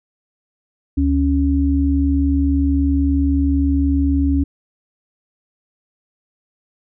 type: tone pair together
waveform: sine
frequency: 73.42 / 277.2 Hz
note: D2 / C#4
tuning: 0 / 0 cents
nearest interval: octave + major seventh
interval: 2300 cents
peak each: -16 dBFS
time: 0.97-4.44 s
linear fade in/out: 10 ms
effects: none